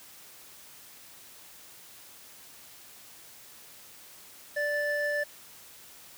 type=tone pair together; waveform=triangle; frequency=587.3 / 1754.8 Hz; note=D5 / A6; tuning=0 / -5 cents; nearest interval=octave + perfect fifth; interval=1895 cents; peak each=-28 / -28 dBFS; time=4.56-5.24 s; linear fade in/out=10 ms; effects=white hiss -51 dBFS RMS until 6.17 s + high-pass 60 Hz 12 dB/octave